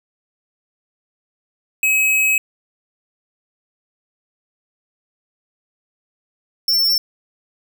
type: tone pair in turn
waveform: square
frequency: 2550 / 5403 Hz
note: D#7 / E8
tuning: +42 / +42 cents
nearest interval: octave + minor second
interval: 1300 cents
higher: second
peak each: -14 dBFS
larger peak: neither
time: 1.83-2.38 / 6.68-6.98 s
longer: first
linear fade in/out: 2 ms
effects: none